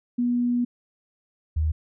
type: tone pair in turn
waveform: sine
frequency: 242.7 / 77.92 Hz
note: B3 / D#2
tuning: -30 / +3 cents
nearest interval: octave + minor sixth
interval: 1967 cents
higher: first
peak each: -20 dBFS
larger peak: neither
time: 0.18-0.65 / 1.56-1.72 s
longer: first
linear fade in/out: 10 ms
effects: none